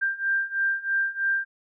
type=beating tone pair; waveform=sine; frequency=1583 / 1586.1 Hz; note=G6 / G6; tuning=+17 / +20 cents; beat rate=3.1 Hz; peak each=-27 / -25 dBFS; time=0.01-1.45 s; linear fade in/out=20 ms; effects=none